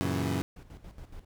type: chord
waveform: 20% pulse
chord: F# dominant seventh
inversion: none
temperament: equal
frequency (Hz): 92.5 / 116.54 / 138.59 / 164.81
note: F#2 / A#2 / C#3 / E3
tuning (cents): 0 / 0 / 0 / 0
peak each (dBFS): -27 / -31 / -29 / -32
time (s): 0.01-0.42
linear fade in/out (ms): 0
type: noise with tremolo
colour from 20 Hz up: brown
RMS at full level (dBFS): -45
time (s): 0.56-1.25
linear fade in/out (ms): 5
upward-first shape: square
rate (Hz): 7.1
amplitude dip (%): 65
effects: none

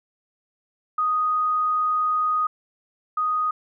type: tone pair in turn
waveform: sine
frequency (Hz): 1244.5 / 1244.5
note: D#6 / D#6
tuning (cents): 0 / 0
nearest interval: unison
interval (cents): 0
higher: neither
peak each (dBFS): -19 / -20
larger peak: first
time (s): 0.98-2.47 / 3.17-3.51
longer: first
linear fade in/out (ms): 5
effects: none

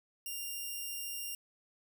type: tone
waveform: 5% pulse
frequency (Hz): 2794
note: F7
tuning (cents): 0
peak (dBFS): -29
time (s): 0.26-1.35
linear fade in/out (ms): 2
effects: none

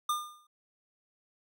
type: tone with exponential decay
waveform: square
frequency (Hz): 1206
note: D6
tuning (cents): +46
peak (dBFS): -26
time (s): 0.09-0.47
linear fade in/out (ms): 5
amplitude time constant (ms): 81
effects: none

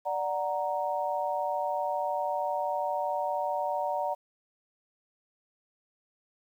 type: chord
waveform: sine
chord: D augmented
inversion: none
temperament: equal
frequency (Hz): 587.3 / 740 / 932.3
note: D5 / F#5 / A#5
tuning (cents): 0 / 0 / 0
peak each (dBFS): -32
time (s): 0.05-4.15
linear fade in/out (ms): 20
effects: 10-bit

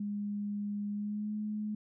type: tone with pitch glide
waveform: sine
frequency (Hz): 205.2 to 211.8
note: G#3 to G#3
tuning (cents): -21 to +34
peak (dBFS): -33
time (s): 0-1.75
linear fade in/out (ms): 5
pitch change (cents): +55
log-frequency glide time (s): 0.9-1.34
effects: none

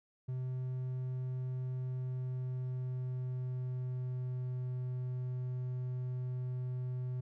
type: tone with pitch glide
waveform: triangle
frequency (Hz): 128 to 126.24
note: C3 to B2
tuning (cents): -38 to +38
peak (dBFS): -33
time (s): 0.28-7.21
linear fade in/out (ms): 10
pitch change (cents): -24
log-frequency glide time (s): 1.79-4.67
effects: none

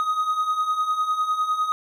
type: beating tone pair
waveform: triangle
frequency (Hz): 1244.5 / 1254.4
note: D#6 / D#6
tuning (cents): 0 / +14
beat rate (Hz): 9.9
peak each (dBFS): -26 / -20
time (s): 0-1.72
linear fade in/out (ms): 0
effects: none

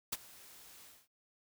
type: noise with ADSR envelope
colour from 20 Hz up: white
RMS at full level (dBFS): -34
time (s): 0.12-1.08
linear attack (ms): 10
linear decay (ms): 29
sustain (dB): -22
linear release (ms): 220
effects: none

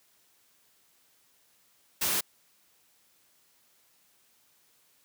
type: noise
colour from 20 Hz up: white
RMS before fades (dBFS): -28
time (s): 2.01-2.21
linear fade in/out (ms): 10
effects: white hiss -66 dBFS RMS until 5.04 s + high-pass 80 Hz 12 dB/octave

